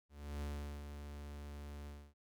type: tone with ADSR envelope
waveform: 45% pulse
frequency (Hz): 72.6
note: D2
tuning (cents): -19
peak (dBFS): -39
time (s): 0.09-2.14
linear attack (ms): 330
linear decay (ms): 400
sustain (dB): -7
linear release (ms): 270
effects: none